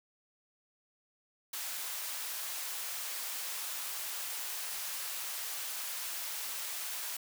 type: high-pass noise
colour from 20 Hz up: white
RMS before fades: -39 dBFS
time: 1.53-7.17 s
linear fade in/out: 5 ms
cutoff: 730 Hz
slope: 12 dB/octave
effects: none